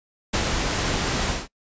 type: noise with ADSR envelope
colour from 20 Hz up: pink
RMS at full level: -21 dBFS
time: 0.33-1.48 s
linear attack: 14 ms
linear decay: 73 ms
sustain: -3 dB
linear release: 180 ms
effects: noise-tail reverb RT60 0.1 s tail -23 dB re dry + resampled to 16000 Hz